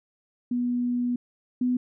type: tone pair in turn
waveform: sine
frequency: 244.3 / 249.1 Hz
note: B3 / B3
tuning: -19 / +15 cents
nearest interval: unison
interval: 34 cents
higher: second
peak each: -23 / -21 dBFS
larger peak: second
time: 0.51-1.16 / 1.61-1.77 s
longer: first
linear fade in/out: 5 ms
effects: none